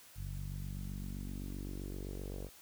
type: tone with low-pass filter sweep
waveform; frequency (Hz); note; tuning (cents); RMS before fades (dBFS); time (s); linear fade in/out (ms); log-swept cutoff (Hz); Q
sawtooth; 47.7; G1; -47; -42; 0.15-2.5; 50; 120 to 520; 2.6
effects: white hiss -58 dBFS RMS until 2.61 s